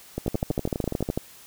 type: two click trains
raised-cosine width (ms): 2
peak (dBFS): -11 / -14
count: 13 / 12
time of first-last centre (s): 0.28-1.176 / 0.18-1.089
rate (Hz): 13.4 / 12.1
effects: white hiss -49 dBFS RMS until 1.46 s